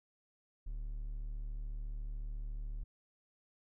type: tone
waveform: triangle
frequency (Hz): 37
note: D1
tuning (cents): +14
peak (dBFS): -36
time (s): 0.66-2.84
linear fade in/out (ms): 10
effects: none